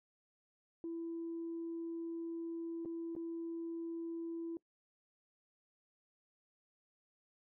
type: tone with dropouts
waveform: sine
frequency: 333.1 Hz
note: E4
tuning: 18 cents sharp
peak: -38 dBFS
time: 0.84-4.57 s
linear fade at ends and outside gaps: 1 ms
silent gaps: 2.85-2.857 / 3.152-3.164 s
effects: noise-tail reverb RT60 0.1 s tail -23 dB re dry + tanh soft clip ceiling -35 dBFS